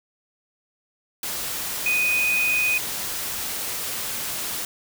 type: tone in noise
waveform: sine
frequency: 2489 Hz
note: D#7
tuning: in tune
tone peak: -19 dBFS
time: 1.86-2.78 s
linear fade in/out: 2 ms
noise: white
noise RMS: -29 dBFS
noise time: 1.23-4.65 s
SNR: +7 dB
effects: none